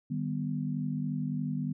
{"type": "chord", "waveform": "sine", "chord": "Eb augmented", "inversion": "none", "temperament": "equal with one note detuned", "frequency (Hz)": [152.71, 196, 246.9], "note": ["Eb3", "G3", "B3"], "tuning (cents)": [-32, 0, 0], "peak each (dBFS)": [-33, -36, -34], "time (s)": [0.1, 1.73], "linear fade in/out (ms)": 10, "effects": []}